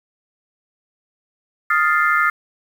sine chord, F dominant seventh, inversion third, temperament equal, 1244.5 / 1396.9 / 1760 / 2093 Hz, Eb6 / F6 / A6 / C7, 0 / 0 / 0 / 0 cents, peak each -18 / -18 / -21 / -22 dBFS, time 1.7-2.3 s, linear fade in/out 5 ms, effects 7-bit

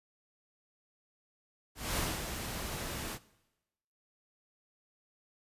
pink noise with ADSR envelope, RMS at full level -32 dBFS, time 1.75-3.19 s, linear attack 210 ms, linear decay 240 ms, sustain -7 dB, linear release 56 ms, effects noise-tail reverb RT60 1.0 s tail -20 dB re dry + resampled to 32000 Hz

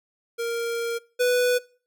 square tone pair in turn, 466.2 / 493.9 Hz, A#4 / B4, 0 / 0 cents, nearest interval minor second, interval 100 cents, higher second, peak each -26 / -19 dBFS, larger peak second, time 0.38-0.99 / 1.19-1.59 s, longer first, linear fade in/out 20 ms, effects noise-tail reverb RT60 0.4 s tail -22 dB re dry

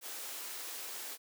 white high-pass noise, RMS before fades -43 dBFS, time 0.01-1.18 s, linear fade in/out 50 ms, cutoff 310 Hz, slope 24 dB/octave, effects none

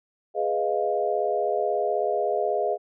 sine chord, F half-diminished seventh, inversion first, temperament equal, 415.3 / 493.9 / 622.3 / 698.5 Hz, Ab4 / Cb5 / Eb5 / F5, 0 / 0 / 0 / 0 cents, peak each -27 / -30 / -27 / -27 dBFS, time 0.34-2.78 s, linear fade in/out 50 ms, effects none

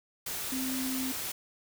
sine tone in noise, 260.6 Hz, C4, 7 cents flat, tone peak -32 dBFS, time 0.52-1.12 s, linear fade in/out 5 ms, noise white, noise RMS -36 dBFS, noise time 0.26-1.32 s, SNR +1 dB, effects none

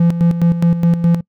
triangle tone with tremolo, 170 Hz, F3, 46 cents flat, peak -6 dBFS, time 0-1.21 s, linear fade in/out 5 ms, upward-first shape square, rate 4.8 Hz, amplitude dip 65%, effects noise-tail reverb RT60 0.1 s tail -23 dB re dry

